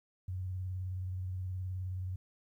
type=tone with vibrato; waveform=sine; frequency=92.4 Hz; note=F#2; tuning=2 cents flat; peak=-35 dBFS; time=0.28-2.16 s; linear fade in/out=5 ms; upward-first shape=square; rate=19 Hz; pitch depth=32 cents each way; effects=12-bit